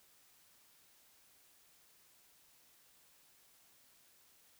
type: silence
effects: white hiss -67 dBFS RMS until 4.59 s